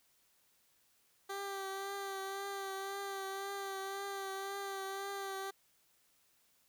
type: tone with vibrato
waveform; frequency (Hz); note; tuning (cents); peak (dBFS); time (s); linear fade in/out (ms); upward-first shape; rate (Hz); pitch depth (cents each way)
15% pulse; 392; G4; 0; -33; 1.29-5.51; 10; triangle; 1.9; 30
effects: white hiss -72 dBFS RMS until 6.68 s

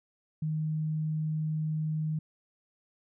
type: tone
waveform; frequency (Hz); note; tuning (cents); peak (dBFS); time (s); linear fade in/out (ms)
sine; 155.56; D#3; 0; -28; 0.42-2.19; 5
effects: none

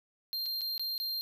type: tone with dropouts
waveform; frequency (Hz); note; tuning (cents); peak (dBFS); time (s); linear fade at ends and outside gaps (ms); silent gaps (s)
square; 4186; C8; 0; -33; 0.33-1.21; 0; 0.458-0.462 / 0.61-0.616 / 0.779-0.795 / 0.979-1
effects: none

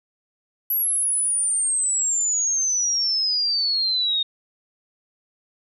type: exponential sweep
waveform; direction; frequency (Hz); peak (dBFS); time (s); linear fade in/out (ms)
sine; down; 11770 to 3688; -19; 0.7-4.23; 5
effects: none

